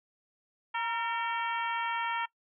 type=harmonic tone with a mistuned harmonic; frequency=455.4 Hz; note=A#4; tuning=40 cents flat; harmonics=2 / 3 / 4 / 5 / 6 / 7; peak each=-32 / -36 / -38 / -40 / -42 / -43 dBFS; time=0.74-2.26 s; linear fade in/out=10 ms; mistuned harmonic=2; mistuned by=+49 cents; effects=noise-tail reverb RT60 0.1 s tail -22 dB re dry